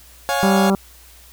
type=chord; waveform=30% pulse; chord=Db major; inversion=none; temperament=equal with one note detuned; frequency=554.4 / 710.3 / 830.6 Hz; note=Db5 / F5 / Ab5; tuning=0 / +29 / 0 cents; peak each=-20 dBFS; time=0.29-0.7 s; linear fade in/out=0 ms
type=harmonic tone; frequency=195.1 Hz; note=G3; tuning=8 cents flat; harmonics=1 / 2 / 3 / 4 / 5 / 6 / 7; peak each=-15 / -21 / -25 / -27 / -29 / -31 / -32 dBFS; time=0.43-0.75 s; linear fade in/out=0 ms
effects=added 60 Hz sine -47 dBFS peak until 1.32 s + white hiss -47 dBFS RMS until 1.32 s